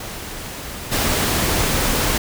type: noise with level steps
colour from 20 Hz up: pink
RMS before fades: -31 / -19 dBFS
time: 0-2.18 s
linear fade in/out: 5 ms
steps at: 0.91 s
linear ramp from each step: 20 ms
effects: none